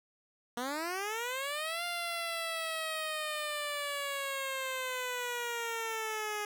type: linear two-way sweep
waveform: 10% pulse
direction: up then down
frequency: 233.9 to 700 to 414.8 Hz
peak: -26 dBFS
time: 0.57-6.45 s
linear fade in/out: 2 ms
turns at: 1.84 s
effects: none